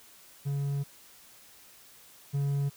triangle tone pair in turn, 140.8 / 140.8 Hz, C#3 / C#3, +27 / +27 cents, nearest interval unison, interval 0 cents, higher neither, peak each -26 / -24 dBFS, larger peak second, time 0.45-0.84 / 2.33-2.7 s, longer first, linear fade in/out 20 ms, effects white hiss -55 dBFS RMS until 2.76 s

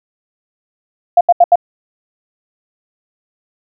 sine tone bursts, 698.5 Hz, F5, in tune, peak -3 dBFS, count 4, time 1.17-1.557 s, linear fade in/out 5 ms, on 39 ms, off 77 ms, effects none

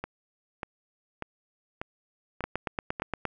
two click trains, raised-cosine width 0.5 ms, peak -18 / -14 dBFS, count 6 / 8, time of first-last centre 0.04-2.999 / 2.44-3.253 s, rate 1.69 / 8.61 Hz, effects none

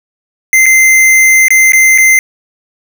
square tone with dropouts, 2077 Hz, C7, 13 cents flat, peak -4 dBFS, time 0.53-2.19 s, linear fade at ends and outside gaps 1 ms, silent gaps 0.658-0.663 / 1.483-1.505 / 1.721-1.733 / 1.978-1.983 s, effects none

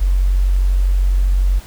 sine tone, 46.25 Hz, F#1, in tune, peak -11 dBFS, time 0-1.6 s, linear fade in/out 20 ms, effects pink hiss -40 dBFS RMS until 1.66 s

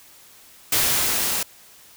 white noise with level ramp, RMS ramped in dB -19 to -24 dBFS, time 0.72-1.43 s, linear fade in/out 5 ms, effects white hiss -49 dBFS RMS until 1.96 s

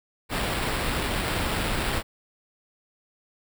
pink noise with sample-and-hold, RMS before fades -27 dBFS, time 0.29-2.03 s, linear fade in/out 50 ms, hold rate 6300 Hz, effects none

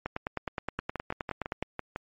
two click trains, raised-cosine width 0.5 ms, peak -18 / -16 dBFS, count 8 / 16, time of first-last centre 0.79-1.961 / 0.06-1.626 s, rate 5.98 / 9.58 Hz, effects MP3 48 kbps

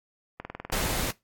click train, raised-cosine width 0.5 ms, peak -20 dBFS, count 13, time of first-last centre 0.4-1 s, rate 20 Hz
pink noise, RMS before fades -29 dBFS, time 0.72-1.11 s, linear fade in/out 5 ms
effects noise-tail reverb RT60 0.2 s tail -20 dB re dry + AAC 64 kbps

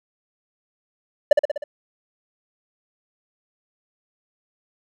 triangle tone with echo, 587.3 Hz, D5, in tune, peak -5 dBFS, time 1.31-1.33 s, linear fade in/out 5 ms, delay 62 ms, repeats 5, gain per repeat -4 dB, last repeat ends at 1.64 s, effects none

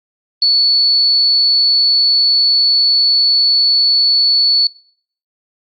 sine tone, 4435 Hz, C#8, in tune, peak -8 dBFS, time 0.42-4.67 s, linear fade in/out 2 ms, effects noise-tail reverb RT60 0.6 s tail -25 dB re dry + Opus 48 kbps

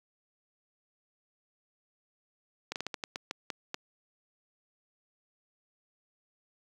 slowing click train, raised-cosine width 0.2 ms, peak -17 dBFS, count 10, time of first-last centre 2.72-3.744 s, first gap 38 ms, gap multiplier 1.26, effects high-pass 150 Hz 12 dB/octave + 9-bit

